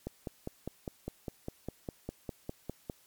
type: click train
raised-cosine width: 2 ms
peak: -23 dBFS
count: 15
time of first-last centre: 0.07-2.898 s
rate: 4.95 Hz
effects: white hiss -64 dBFS RMS until 3.06 s + MP3 96 kbps